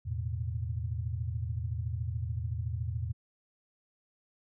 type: chord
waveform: sine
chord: E suspended fourth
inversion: none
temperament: just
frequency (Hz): 82.41 / 109.88 / 123.61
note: E2 / A2 / B2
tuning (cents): 0 / -2 / +2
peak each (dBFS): -35 / -35 / -38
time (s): 0.05-3.13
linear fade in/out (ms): 20
effects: none